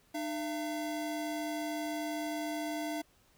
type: tone pair together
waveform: square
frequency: 303.3 / 677.9 Hz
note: D#4 / E5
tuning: -44 / +48 cents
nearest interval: octave + major second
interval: 1392 cents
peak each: -37 / -39 dBFS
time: 0.14-3.02 s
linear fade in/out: 10 ms
effects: pink hiss -67 dBFS RMS until 3.37 s